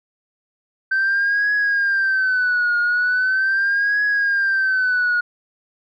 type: tone with vibrato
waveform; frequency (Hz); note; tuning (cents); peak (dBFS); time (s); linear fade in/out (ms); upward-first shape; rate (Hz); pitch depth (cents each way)
sine; 1546; G6; -24; -14; 0.91-5.21; 10; triangle; 0.4; 140
effects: tanh soft clip ceiling -13 dBFS